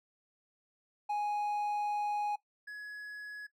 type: tone pair in turn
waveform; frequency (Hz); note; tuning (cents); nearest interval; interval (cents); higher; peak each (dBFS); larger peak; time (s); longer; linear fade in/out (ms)
triangle; 830.6 / 1684.4; G#5 / G#6; 0 / +24; octave; 1224; second; -29 / -39; first; 1.09-2.36 / 2.67-3.47; first; 10
effects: noise-tail reverb RT60 0.1 s tail -17 dB re dry